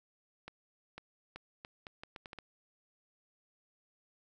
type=accelerating click train; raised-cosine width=0.3 ms; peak=-29 dBFS; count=10; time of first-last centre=0.48-2.387 s; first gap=500 ms; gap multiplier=0.76; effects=none